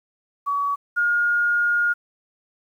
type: tone pair in turn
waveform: sine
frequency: 1133 / 1424.9 Hz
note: C#6 / F6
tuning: +37 / +34 cents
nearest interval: major third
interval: 397 cents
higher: second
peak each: -20 / -17 dBFS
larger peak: second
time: 0.46-0.76 / 0.96-1.94 s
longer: second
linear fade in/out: 20 ms
effects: 9-bit